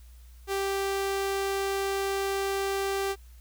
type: tone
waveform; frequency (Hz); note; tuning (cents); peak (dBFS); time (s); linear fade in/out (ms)
sawtooth; 392; G4; 0; -23; 0.47-3.16; 50
effects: added 60 Hz sine -47 dBFS peak until 3.4 s + white hiss -62 dBFS RMS until 3.4 s